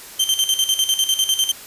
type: tone with tremolo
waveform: sawtooth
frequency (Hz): 3126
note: G7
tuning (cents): -6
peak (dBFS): -11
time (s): 0.19-1.52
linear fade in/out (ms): 10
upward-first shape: square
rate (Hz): 10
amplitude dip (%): 70
effects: white hiss -38 dBFS RMS until 1.66 s + resampled to 32000 Hz